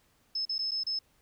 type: tone with dropouts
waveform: sine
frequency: 5210 Hz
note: E8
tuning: 21 cents flat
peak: -29 dBFS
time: 0.35-0.99 s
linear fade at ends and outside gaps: 5 ms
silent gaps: 0.453-0.493 / 0.582-0.59 / 0.71-0.716 / 0.835-0.866 s
effects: pink hiss -68 dBFS RMS until 1.21 s